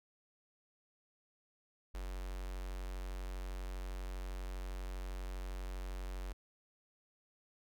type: tone with notch filter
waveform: square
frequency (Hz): 46.25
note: F#1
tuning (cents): 0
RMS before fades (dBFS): -42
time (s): 1.94-6.33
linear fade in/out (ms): 10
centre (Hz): 160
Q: 0.69
effects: none